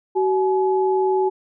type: tone pair together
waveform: sine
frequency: 378.3 / 849.3 Hz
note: F#4 / G#5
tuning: +38 / +39 cents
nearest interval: octave + major second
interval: 1401 cents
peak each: -17 / -22 dBFS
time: 0.15-1.3 s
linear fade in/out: 20 ms
effects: none